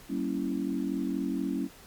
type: chord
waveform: sine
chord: G diminished seventh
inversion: none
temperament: equal with one note detuned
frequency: 192.63 / 233.1 / 277.2 / 329.6 Hz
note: G3 / Bb3 / Db4 / Fb4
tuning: -30 / 0 / 0 / 0 cents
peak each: -34 / -35 / -31 / -35 dBFS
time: 0.08-1.69 s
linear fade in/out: 50 ms
effects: pink hiss -52 dBFS RMS until 1.86 s + MP3 96 kbps